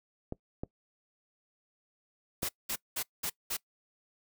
clicks, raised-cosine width 2 ms, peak -22 dBFS, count 3, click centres 0.324 / 0.635 / 2.431 s
white noise bursts, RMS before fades -34 dBFS, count 5, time 2.42-3.57 s, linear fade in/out 10 ms, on 70 ms, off 200 ms
effects noise-tail reverb RT60 0.1 s tail -22 dB re dry

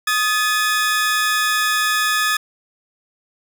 sawtooth tone pair together, 1244.5 / 1719.2 Hz, D#6 / A6, 0 / -41 cents, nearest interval tritone, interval 559 cents, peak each -16 / -15 dBFS, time 0.07-2.37 s, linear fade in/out 5 ms, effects none

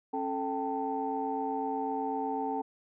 sine tone cluster, 272.4 / 439.2 / 780 / 888 Hz, C#4 / A4 / G5 / A5, -30 / -3 / -9 / +16 cents, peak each -35 / -36 / -34 / -36 dBFS, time 0.13-2.62 s, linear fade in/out 10 ms, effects tanh soft clip ceiling -19 dBFS

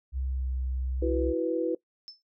sine tone with pitch glide, 65.41 to 64.21 Hz, C2 to C2, 0 to -32 cents, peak -28 dBFS, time 0.12-1.34 s, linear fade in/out 50 ms, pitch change -32 cents, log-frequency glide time 0.25-0.53 s
sine chord, E suspended second, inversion none, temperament equal, 329.6 / 370 / 493.9 Hz, E4 / F#4 / B4, 0 / 0 / 0 cents, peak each -29 / -31 / -29 dBFS, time 1.02-1.75 s, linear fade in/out 5 ms
sine tone with exponential decay, 5274 Hz, E8, in tune, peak -37 dBFS, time 2.08-2.22 s, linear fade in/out 0 ms, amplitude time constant 29 ms
effects noise-tail reverb RT60 0.1 s tail -19 dB re dry

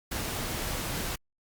pink noise, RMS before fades -33 dBFS, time 0.11-1.16 s, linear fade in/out 10 ms, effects Opus 48 kbps

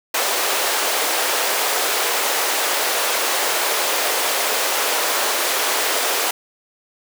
pink high-pass noise, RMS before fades -20 dBFS, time 0.14-6.31 s, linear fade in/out 5 ms, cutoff 440 Hz, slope 24 dB/octave, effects none

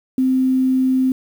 sine tone with quantisation, 260 Hz, C4, 11 cents flat, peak -13 dBFS, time 0.18-1.12 s, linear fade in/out 2 ms, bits 7, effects none

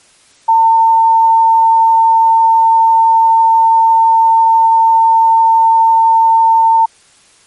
sine tone, 903 Hz, A5, 45 cents sharp, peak -5 dBFS, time 0.48-6.86 s, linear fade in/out 10 ms, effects white hiss -47 dBFS RMS until 7.46 s + MP3 48 kbps

